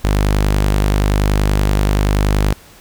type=tone; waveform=sawtooth; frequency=50.5 Hz; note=G#1; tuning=48 cents flat; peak=-8 dBFS; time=0.04-2.53 s; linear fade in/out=5 ms; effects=pink hiss -43 dBFS RMS until 2.8 s